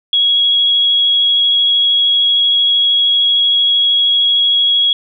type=tone with vibrato; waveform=sine; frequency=3322 Hz; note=G#7; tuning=in tune; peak=-9 dBFS; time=0.13-4.93 s; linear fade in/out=2 ms; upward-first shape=triangle; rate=13 Hz; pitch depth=11 cents each way; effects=none